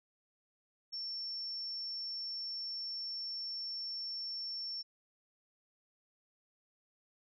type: tone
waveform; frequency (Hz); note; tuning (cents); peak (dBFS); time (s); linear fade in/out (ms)
sine; 5430; F8; -50; -38; 0.92-4.83; 20
effects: none